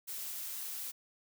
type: noise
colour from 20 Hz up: blue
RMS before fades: -41 dBFS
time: 0.07-0.92 s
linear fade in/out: 20 ms
effects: none